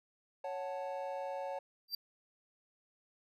triangle chord, F# minor, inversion second, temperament equal, 554.4 / 740 / 880 Hz, C#5 / F#5 / A5, 0 / 0 / 0 cents, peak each -38 / -42 / -42 dBFS, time 0.44-1.59 s, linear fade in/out 5 ms
square tone with exponential growth, 4699 Hz, D8, in tune, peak -32 dBFS, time 1.88-1.95 s, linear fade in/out 5 ms, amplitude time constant 15 ms
effects none

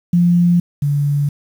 sine tone pair in turn, 174.3 / 143.95 Hz, F3 / D3, -3 / -34 cents, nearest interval minor third, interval 331 cents, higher first, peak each -9 / -13 dBFS, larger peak first, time 0.13-0.6 / 0.82-1.29 s, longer neither, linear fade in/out 5 ms, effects 7-bit

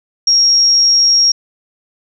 sine tone, 5588 Hz, F8, in tune, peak -7 dBFS, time 0.27-1.32 s, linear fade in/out 5 ms, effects none

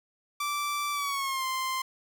sawtooth tone with pitch glide, 1167 to 1045.7 Hz, D6 to C6, -11 to -1 cents, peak -25 dBFS, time 0.4-1.82 s, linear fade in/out 5 ms, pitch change -190 cents, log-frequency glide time 0.92-1.45 s, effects 11-bit

